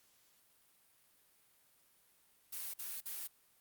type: noise bursts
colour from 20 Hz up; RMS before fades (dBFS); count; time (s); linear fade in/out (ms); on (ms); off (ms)
blue; -43; 3; 2.52-3.274; 10; 220; 47
effects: white hiss -70 dBFS RMS until 3.6 s + Opus 48 kbps